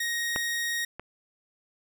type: tone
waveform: sawtooth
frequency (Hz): 1874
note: A#6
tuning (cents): +9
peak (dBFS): -24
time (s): 0-0.85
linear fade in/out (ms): 5
type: clicks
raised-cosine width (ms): 0.5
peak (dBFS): -14 / -23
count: 2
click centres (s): 0.361 / 0.996
effects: none